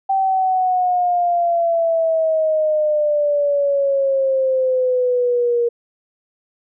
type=exponential sweep; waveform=sine; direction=down; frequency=778 to 471.1 Hz; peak=-14 dBFS; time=0.09-5.69 s; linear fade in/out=10 ms; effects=none